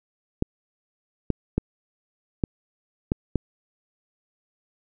clicks, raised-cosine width 3 ms, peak -8 dBFS, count 6, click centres 0.424 / 1.303 / 1.58 / 2.438 / 3.119 / 3.357 s, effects none

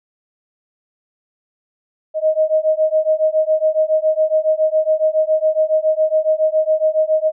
sine beating tone pair, 622.3 / 629.5 Hz, D#5 / D#5, 0 / +20 cents, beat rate 7.2 Hz, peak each -16 dBFS, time 2.14-7.32 s, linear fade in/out 50 ms, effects none

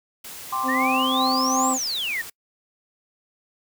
white noise, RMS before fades -38 dBFS, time 0.24-2.3 s, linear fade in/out 5 ms
sine chord, G suspended fourth, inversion none, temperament equal, 784 / 1046.5 / 1174.7 Hz, G5 / C6 / D6, 0 / 0 / 0 cents, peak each -31 / -25 / -28 dBFS, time 0.52-1.74 s, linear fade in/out 10 ms
harmonic tone, 260.4 Hz, C4, 8 cents flat, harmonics 1 / 2 / 3 / 4, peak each -24 / -31 / -27 / -38 dBFS, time 0.63-1.79 s, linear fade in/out 50 ms
sine exponential two-way sweep, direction up then down, 1770 to 7960 to 1770 Hz, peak -24 dBFS, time 0.68-2.22 s, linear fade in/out 10 ms, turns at 1.71 s
effects noise-tail reverb RT60 0.1 s tail -26 dB re dry

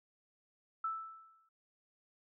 sine tone with exponential decay, 1318.5 Hz, E6, in tune, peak -32 dBFS, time 0.84-1.49 s, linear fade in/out 5 ms, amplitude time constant 140 ms, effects none

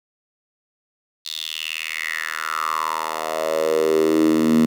10% pulse tone with high-pass filter sweep, 79.2 Hz, D#2, 31 cents sharp, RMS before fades -21 dBFS, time 1.25-4.66 s, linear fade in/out 10 ms, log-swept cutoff 4000 to 220 Hz, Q 5.7, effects none

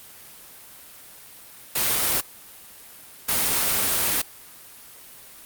white noise bursts at uneven times, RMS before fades -22 dBFS, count 2, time 1.75-2.21 / 3.28-4.22 s, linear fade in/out 10 ms, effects white hiss -45 dBFS RMS until 5.45 s + Opus 32 kbps

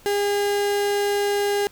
35% pulse tone, 406.5 Hz, G#4, 37 cents flat, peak -18 dBFS, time 0.06-1.67 s, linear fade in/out 0 ms, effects pink hiss -51 dBFS RMS until 1.71 s

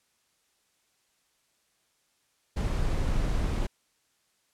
brown noise, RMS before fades -27 dBFS, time 2.56-3.67 s, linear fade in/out 10 ms, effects white hiss -71 dBFS RMS until 4.53 s + low-pass 10000 Hz 12 dB/octave

